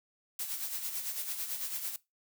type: noise with tremolo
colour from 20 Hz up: blue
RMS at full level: -35 dBFS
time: 0.39-1.96 s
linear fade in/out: 2 ms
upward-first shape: sine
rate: 9 Hz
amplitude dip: 55%
effects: noise-tail reverb RT60 0.2 s tail -20 dB re dry